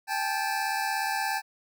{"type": "tone pair together", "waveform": "25% pulse", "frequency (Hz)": [791.1, 868], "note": ["G5", "A5"], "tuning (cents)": [16, -24], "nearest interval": "major second", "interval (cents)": 160, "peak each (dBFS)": -26, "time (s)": [0.07, 1.42], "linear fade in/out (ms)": 50, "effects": []}